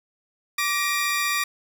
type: tone cluster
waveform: sawtooth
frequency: 1164 / 1887 / 2403 Hz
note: D6 / A#6 / D7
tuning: -16 / +21 / +39 cents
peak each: -23 dBFS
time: 0.58-1.44 s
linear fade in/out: 5 ms
effects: 9-bit